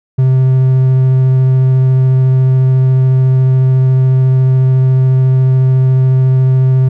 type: tone with vibrato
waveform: triangle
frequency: 130.4 Hz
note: C3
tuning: 5 cents flat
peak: -4 dBFS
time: 0.18-6.89 s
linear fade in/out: 10 ms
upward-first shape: sine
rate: 14 Hz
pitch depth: 8 cents each way
effects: none